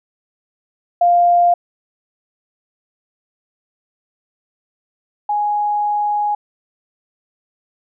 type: tone pair in turn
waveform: sine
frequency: 699 / 831.3 Hz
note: F5 / G#5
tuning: +1 / +1 cents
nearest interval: minor third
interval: 300 cents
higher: second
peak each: -9 / -15 dBFS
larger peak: first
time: 1.01-1.54 / 5.29-6.35 s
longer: second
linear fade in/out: 5 ms
effects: none